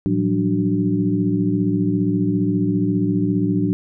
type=tone cluster; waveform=sine; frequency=112.3 / 174.6 / 189.4 / 294.6 / 372.3 Hz; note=A2 / F3 / F#3 / D4 / F#4; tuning=+36 / 0 / +41 / +6 / +11 cents; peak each=-24 / -23 / -22 / -20 / -28 dBFS; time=0.06-3.73 s; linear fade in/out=0 ms; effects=none